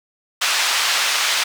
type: band-pass noise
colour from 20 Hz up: white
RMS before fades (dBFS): -19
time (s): 0.41-1.44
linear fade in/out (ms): 10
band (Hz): 1000 to 4600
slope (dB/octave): 12
effects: none